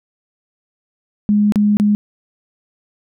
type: tone with dropouts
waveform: sine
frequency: 207.7 Hz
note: G#3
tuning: in tune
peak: -10 dBFS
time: 1.29-1.95 s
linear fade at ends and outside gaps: 0 ms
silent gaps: 1.522-1.558 / 1.77-1.799 s
effects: none